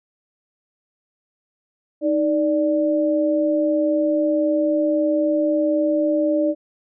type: tone pair together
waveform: sine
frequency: 311.1 / 587.3 Hz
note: D#4 / D5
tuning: 0 / 0 cents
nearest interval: major seventh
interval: 1100 cents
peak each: -19 dBFS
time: 2.01-6.55 s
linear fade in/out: 50 ms
effects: none